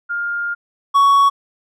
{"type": "tone pair in turn", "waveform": ["sine", "triangle"], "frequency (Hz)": [1408, 1117.5], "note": ["F6", "C#6"], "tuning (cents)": [14, 14], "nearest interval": "major third", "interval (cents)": 400, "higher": "first", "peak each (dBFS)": [-19, -7], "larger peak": "second", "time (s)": [[0.09, 0.55], [0.94, 1.3]], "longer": "first", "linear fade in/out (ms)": 20, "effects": []}